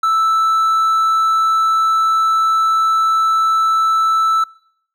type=tone; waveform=triangle; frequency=1318.5 Hz; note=E6; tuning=in tune; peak=-10 dBFS; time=0.03-4.44 s; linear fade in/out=5 ms; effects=noise-tail reverb RT60 0.7 s tail -25 dB re dry